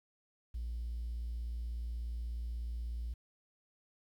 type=tone; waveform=triangle; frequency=58.27 Hz; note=A#1; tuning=in tune; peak=-33 dBFS; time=0.54-3.14 s; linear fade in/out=10 ms; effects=tanh soft clip ceiling -33 dBFS + 11-bit